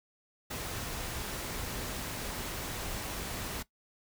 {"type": "noise", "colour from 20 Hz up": "pink", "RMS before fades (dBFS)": -38, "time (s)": [0.5, 3.63], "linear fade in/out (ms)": 10, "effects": ["noise-tail reverb RT60 0.1 s tail -17 dB re dry"]}